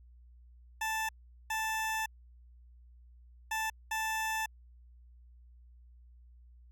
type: tone bursts at uneven times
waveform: 20% pulse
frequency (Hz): 880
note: A5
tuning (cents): 0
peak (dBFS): -27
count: 4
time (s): 0.81-1.09 / 1.5-2.06 / 3.51-3.7 / 3.91-4.46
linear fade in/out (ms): 5
effects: added 60 Hz sine -54 dBFS peak until 6.71 s